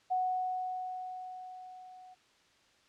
sine tone with level ramp, 739 Hz, F#5, 2 cents flat, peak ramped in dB -27 to -51 dBFS, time 0.1-2.15 s, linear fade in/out 20 ms, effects white hiss -66 dBFS RMS until 2.88 s + low-pass 5000 Hz 12 dB/octave

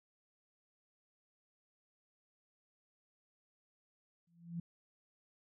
sine tone with exponential growth, 170 Hz, F3, 46 cents flat, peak -35 dBFS, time 4.27-4.6 s, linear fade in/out 5 ms, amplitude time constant 71 ms, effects none

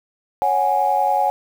sine chord, C# suspended fourth, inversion none, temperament equal, 554.4 / 740 / 830.6 Hz, C#5 / F#5 / G#5, 0 / 0 / 0 cents, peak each -23 / -19 / -17 dBFS, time 0.42-1.3 s, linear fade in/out 0 ms, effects tanh soft clip ceiling -6 dBFS + 7-bit

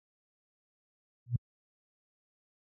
sine tone with exponential growth, 120.8 Hz, B2, 38 cents flat, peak -21 dBFS, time 1.26-1.36 s, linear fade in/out 5 ms, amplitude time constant 21 ms, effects high-pass 60 Hz 12 dB/octave

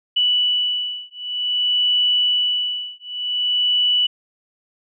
sine beating tone pair, 2960 / 2960.53 Hz, F#7 / F#7, 0 / 0 cents, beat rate 0.53 Hz, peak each -20 dBFS, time 0.16-4.07 s, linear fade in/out 10 ms, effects none

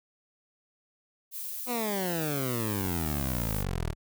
violet noise, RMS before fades -37 dBFS, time 1.31-3.65 s, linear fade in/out 50 ms
15% pulse exponential sweep, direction down, 254.1 to 36.92 Hz, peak -23 dBFS, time 1.66-3.95 s, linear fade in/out 50 ms
effects none

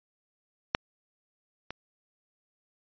clicks, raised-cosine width 0.3 ms, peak -6 / -20 dBFS, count 2, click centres 0.749 / 1.706 s, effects resampled to 11025 Hz

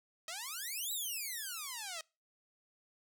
5% pulse exponential two-way sweep, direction up then down, 622.3 to 3970 to 622.3 Hz, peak -29 dBFS, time 0.28-2.01 s, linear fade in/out 2 ms, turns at 0.92 s, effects noise-tail reverb RT60 0.3 s tail -25 dB re dry

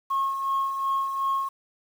sine tone with tremolo, 1086 Hz, C#6, 36 cents flat, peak -20 dBFS, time 0.1-1.49 s, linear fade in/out 10 ms, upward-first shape sine, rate 2.7 Hz, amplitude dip 55%, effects tanh soft clip ceiling -19 dBFS + 8-bit

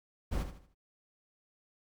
brown noise with echo, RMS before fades -32 dBFS, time 0.31-0.44 s, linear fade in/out 20 ms, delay 77 ms, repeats 4, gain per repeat -9 dB, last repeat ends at 0.748 s, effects none

